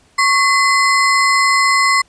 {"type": "ring-modulated tone", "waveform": "square", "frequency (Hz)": 1568, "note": "G6", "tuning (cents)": 0, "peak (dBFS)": -8, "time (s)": [0.18, 2.02], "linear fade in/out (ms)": 10, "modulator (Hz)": 467, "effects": ["pink hiss -53 dBFS RMS until 2.08 s", "resampled to 22050 Hz"]}